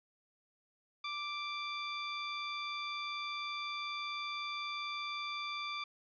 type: tone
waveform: 15% pulse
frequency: 1174.7 Hz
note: D6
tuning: in tune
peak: -31 dBFS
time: 1.04-5.84 s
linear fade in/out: 5 ms
effects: resampled to 11025 Hz